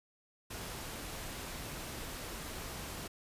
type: noise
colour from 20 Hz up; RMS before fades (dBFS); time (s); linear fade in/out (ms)
pink; -43; 0.5-3.08; 10
effects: resampled to 32000 Hz